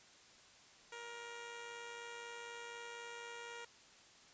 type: tone with amplitude modulation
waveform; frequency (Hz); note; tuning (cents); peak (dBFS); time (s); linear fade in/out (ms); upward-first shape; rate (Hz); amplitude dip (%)
10% pulse; 471.4; A#4; +19; -37; 0.92-3.65; 5; sine; 104; 40
effects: white hiss -62 dBFS RMS until 4.33 s + resampled to 16000 Hz